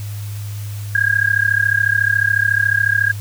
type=tone with amplitude modulation; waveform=sine; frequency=1627 Hz; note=G#6; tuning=36 cents flat; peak=-9 dBFS; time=0.95-3.12 s; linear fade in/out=2 ms; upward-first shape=sine; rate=34 Hz; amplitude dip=95%; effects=added 103 Hz sine -24 dBFS peak until 3.2 s + white hiss -39 dBFS RMS until 3.2 s